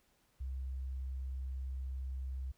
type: tone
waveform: sine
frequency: 65.5 Hz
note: C2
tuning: 2 cents sharp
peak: -37 dBFS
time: 0.4-2.52 s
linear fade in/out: 10 ms
effects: pink hiss -73 dBFS RMS until 2.57 s

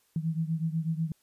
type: beating tone pair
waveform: sine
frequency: 159.6 / 167.7 Hz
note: D#3 / E3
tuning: +44 / +30 cents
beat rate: 8.1 Hz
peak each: -29 / -32 dBFS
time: 0.16-1.12 s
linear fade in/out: 2 ms
effects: white hiss -69 dBFS RMS until 1.22 s + resampled to 32000 Hz

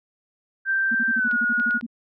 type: tone with pitch glide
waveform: sine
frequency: 1568 to 1446.2 Hz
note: G6 to F#6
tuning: 0 to -40 cents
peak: -19 dBFS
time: 0.65-1.81 s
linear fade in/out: 50 ms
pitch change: -140 cents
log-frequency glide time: 1.13-1.33 s
type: tone bursts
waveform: sine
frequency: 233.1 Hz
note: A#3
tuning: in tune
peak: -26 dBFS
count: 12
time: 0.91-1.865 s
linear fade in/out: 10 ms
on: 42 ms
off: 41 ms
type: clicks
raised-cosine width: 0.3 ms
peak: -24 dBFS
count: 4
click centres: 1.313 / 1.599 / 1.709 / 1.811 s
effects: none

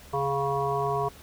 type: harmonic tone with a mistuned harmonic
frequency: 138.59 Hz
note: C#3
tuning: in tune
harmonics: 1 / 3 / 5 / 7 / 8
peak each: -33 / -29 / -30 / -31 / -32 dBFS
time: 0.13-1.09 s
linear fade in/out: 10 ms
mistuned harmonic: 5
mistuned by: +20 cents
effects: added 73 Hz sine -51 dBFS peak until 1.22 s + pink hiss -50 dBFS RMS until 1.22 s

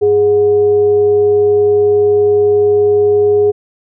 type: tone with frequency modulation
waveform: sine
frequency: 414.2 Hz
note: G#4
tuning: 5 cents flat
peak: -7 dBFS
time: 0.01-3.52 s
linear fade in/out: 20 ms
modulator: 315 Hz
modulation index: 0.22
effects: none

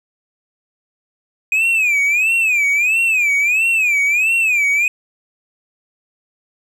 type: tone with vibrato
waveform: triangle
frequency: 2475 Hz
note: D#7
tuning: 10 cents flat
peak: -11 dBFS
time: 1.52-4.88 s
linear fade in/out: 2 ms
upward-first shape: sine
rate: 1.5 Hz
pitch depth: 170 cents each way
effects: none

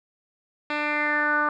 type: tone with low-pass filter sweep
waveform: 10% pulse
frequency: 297.6 Hz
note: D4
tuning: 23 cents sharp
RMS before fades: -24 dBFS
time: 0.7-1.49 s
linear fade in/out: 2 ms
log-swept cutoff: 2900 to 1300 Hz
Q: 5.7
effects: none

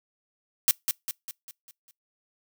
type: noise with echo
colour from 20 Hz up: blue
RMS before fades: -19 dBFS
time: 0.68-0.71 s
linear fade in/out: 0 ms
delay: 200 ms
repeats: 6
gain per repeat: -6 dB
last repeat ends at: 1.91 s
effects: noise-tail reverb RT60 0.2 s tail -26 dB re dry

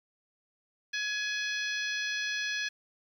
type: harmonic tone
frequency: 841 Hz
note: G#5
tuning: 22 cents sharp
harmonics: 2 / 3 / 4 / 5 / 6 / 7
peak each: -33 / -37 / -39 / -41 / -43 / -44 dBFS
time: 0.93-2.69 s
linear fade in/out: 10 ms
effects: 10-bit

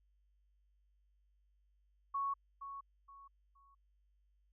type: tone with echo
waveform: sine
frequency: 1108.7 Hz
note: C#6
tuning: in tune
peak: -34 dBFS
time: 2.14-2.34 s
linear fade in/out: 10 ms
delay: 470 ms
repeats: 3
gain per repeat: -10 dB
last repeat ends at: 3.75 s
effects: added 50 Hz sine -70 dBFS peak until 4.52 s

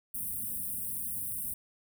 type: band-stop noise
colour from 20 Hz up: white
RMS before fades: -36 dBFS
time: 0.14-1.54 s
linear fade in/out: 5 ms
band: 270 to 8600 Hz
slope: 96 dB/octave
effects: none

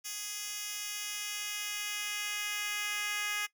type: tone with high-pass filter sweep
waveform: 10% pulse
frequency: 415.3 Hz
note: G#4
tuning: in tune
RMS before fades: -37 dBFS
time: 0.04-3.47 s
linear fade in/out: 20 ms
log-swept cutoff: 4700 to 1900 Hz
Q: 1
effects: noise-tail reverb RT60 0.1 s tail -19 dB re dry

